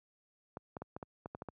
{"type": "clicks", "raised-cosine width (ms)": 1, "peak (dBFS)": -28, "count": 9, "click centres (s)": [0.571, 0.768, 0.82, 0.965, 1.028, 1.259, 1.349, 1.421, 1.487], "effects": ["high-pass 80 Hz 12 dB/octave"]}